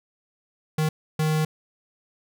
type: tone bursts at uneven times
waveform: square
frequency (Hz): 155.56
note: D#3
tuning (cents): 0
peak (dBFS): -21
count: 2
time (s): 0.78-0.89 / 1.19-1.45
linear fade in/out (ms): 5
effects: none